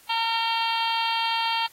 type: harmonic tone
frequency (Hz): 456.9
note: A#4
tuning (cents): -35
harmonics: 2 / 3 / 4 / 5 / 6 / 7 / 8 / 9 / 10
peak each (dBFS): -25 / -36 / -38 / -38 / -31 / -29 / -38 / -38 / -37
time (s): 0.09-1.67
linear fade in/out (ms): 10
effects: white hiss -54 dBFS RMS until 1.72 s + AAC 48 kbps